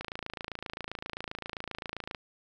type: click train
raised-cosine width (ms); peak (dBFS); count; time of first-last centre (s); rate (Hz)
0.3; -20; 60; 0.01-2.148; 27.6
effects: none